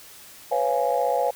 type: chord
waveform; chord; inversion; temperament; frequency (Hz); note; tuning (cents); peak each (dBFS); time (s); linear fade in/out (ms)
sine; C# dominant seventh; third; just; 498.9 / 554.4 / 693 / 831.5; B4 / C#5 / E#5 / G#5; +17 / 0 / -14 / +2; -25; 0.51-1.31; 10
effects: tanh soft clip ceiling -10 dBFS + white hiss -46 dBFS RMS until 1.35 s